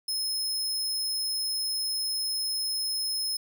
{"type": "tone", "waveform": "sawtooth", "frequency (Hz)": 5170, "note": "E8", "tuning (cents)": -34, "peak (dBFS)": -25, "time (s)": [0.08, 3.37], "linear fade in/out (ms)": 5, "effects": []}